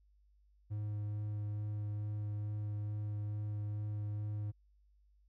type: tone with vibrato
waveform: triangle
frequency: 104.7 Hz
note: G#2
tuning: 15 cents sharp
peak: -34 dBFS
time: 0.7-4.52 s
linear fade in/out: 20 ms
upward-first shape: sine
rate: 2.3 Hz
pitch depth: 9 cents each way
effects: added 50 Hz sine -65 dBFS peak until 5.28 s